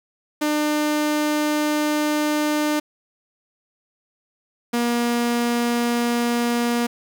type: tone pair in turn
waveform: sawtooth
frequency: 300 / 238.1 Hz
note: D4 / A#3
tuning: +37 / +37 cents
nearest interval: major third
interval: 400 cents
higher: first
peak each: -15 dBFS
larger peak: neither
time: 0.41-2.8 / 4.73-6.87 s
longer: first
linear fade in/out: 10 ms
effects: 7-bit